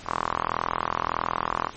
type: tone with band-pass filter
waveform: sawtooth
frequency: 41.67 Hz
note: E1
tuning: 19 cents sharp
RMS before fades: -28 dBFS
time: 0.05-1.71 s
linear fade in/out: 50 ms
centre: 1100 Hz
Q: 4.6
effects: pink hiss -44 dBFS RMS until 1.76 s + MP3 32 kbps